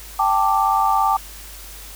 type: chord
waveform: sine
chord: G suspended second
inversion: none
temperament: just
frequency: 784 / 882 / 1176 Hz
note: G5 / A5 / D6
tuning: 0 / +4 / +2 cents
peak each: -19 dBFS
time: 0.19-1.17 s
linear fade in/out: 5 ms
effects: added 50 Hz sine -39 dBFS peak until 1.95 s + white hiss -39 dBFS RMS until 1.95 s